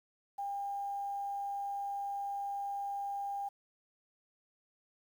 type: tone with quantisation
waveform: sine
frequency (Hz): 801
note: G5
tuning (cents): +37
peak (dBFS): -35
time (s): 0.38-3.49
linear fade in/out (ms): 10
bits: 10
effects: none